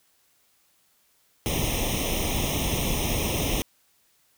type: noise with comb filter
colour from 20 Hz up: pink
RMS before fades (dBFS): -26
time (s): 1.46-3.62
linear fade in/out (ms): 0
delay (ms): 0.33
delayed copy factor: +1
effects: white hiss -65 dBFS RMS until 4.37 s